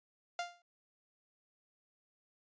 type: tone with exponential decay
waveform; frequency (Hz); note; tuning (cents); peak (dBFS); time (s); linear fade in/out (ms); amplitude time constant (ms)
sawtooth; 698.5; F5; 0; -29; 0.39-0.62; 2; 49
effects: resampled to 16000 Hz